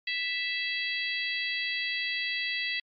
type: harmonic tone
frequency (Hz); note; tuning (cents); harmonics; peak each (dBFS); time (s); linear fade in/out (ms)
659.3; E5; 0; 3 / 4 / 5 / 6 / 7; -32 / -34 / -36 / -38 / -39; 0.07-2.8; 5
effects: MP3 48 kbps